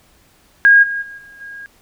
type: tone with level steps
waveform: sine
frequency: 1631 Hz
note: G#6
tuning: 32 cents flat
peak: -5 / -19 / -31 / -38 / -30 dBFS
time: 0.65-1.66 s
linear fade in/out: 0 ms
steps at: 0.82 / 1.01 / 1.17 / 1.4 s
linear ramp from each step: 20 ms
effects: pink hiss -53 dBFS RMS until 1.81 s